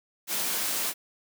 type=high-pass noise; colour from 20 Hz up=white; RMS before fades=-29 dBFS; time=0.27-0.94 s; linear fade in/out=50 ms; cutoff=160 Hz; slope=48 dB/octave; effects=none